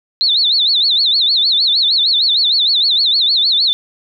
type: tone with vibrato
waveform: sine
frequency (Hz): 3941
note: B7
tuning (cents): -4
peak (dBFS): -10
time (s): 0.21-3.73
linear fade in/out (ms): 0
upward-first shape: sine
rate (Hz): 6.5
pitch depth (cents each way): 210
effects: none